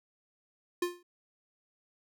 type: tone with exponential decay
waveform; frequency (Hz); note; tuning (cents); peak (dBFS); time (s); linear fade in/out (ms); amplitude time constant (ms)
square; 352.3; F4; +15; -26; 0.82-1.03; 5; 45
effects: none